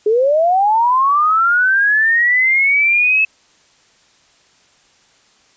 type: linear sweep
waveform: sine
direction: up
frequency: 410 to 2609 Hz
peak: -10 dBFS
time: 0.06-3.25 s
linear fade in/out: 5 ms
effects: white hiss -53 dBFS RMS until 5.56 s + resampled to 16000 Hz